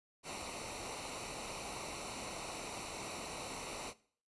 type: noise with comb filter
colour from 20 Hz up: pink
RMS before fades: -44 dBFS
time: 0.23-3.94 s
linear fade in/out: 50 ms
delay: 0.6 ms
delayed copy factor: -0.7
effects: noise-tail reverb RT60 0.5 s tail -19 dB re dry + resampled to 24000 Hz